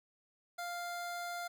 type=tone; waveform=25% pulse; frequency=698.5 Hz; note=F5; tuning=in tune; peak=-35 dBFS; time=0.58-1.48 s; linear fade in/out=10 ms; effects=12-bit